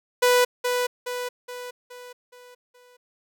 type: tone with echo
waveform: sawtooth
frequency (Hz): 493.9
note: B4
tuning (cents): 0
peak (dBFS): -12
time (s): 0.22-0.45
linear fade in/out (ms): 10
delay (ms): 420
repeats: 6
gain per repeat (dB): -6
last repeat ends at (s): 2.97
effects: none